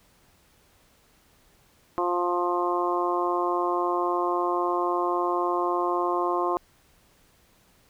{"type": "harmonic tone", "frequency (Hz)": 176.3, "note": "F3", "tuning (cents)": 17, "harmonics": [2, 3, 4, 5, 6, 7], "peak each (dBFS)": [-27, -33, -30, -33, -27, -37], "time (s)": [1.98, 6.57], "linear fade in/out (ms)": 0, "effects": ["pink hiss -61 dBFS RMS until 7.89 s"]}